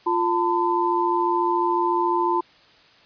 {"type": "tone cluster", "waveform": "sine", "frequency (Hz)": [348.7, 896, 1010], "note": ["F4", "A5", "B5"], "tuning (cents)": [-3, 31, 39], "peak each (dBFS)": -23, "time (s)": [0.06, 2.41], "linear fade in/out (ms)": 10, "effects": ["white hiss -53 dBFS RMS until 3.05 s", "resampled to 11025 Hz"]}